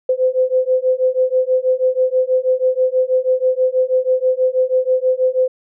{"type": "beating tone pair", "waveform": "sine", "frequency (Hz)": [510, 516.2], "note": ["C5", "C5"], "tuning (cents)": [-44, -23], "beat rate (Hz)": 6.2, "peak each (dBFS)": -16, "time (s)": [0.09, 5.48], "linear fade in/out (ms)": 5, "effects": []}